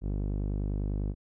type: tone with low-pass filter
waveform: sawtooth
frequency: 50.1 Hz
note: G1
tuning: 38 cents sharp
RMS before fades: -31 dBFS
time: 0.01-1.15 s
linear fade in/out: 50 ms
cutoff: 350 Hz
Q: 0.83
effects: none